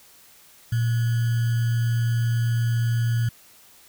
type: tone with sample-and-hold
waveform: sine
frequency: 116.54 Hz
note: A#2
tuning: in tune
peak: -19 dBFS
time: 0.72-3.29 s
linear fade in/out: 5 ms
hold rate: 1575 Hz
effects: white hiss -52 dBFS RMS until 3.88 s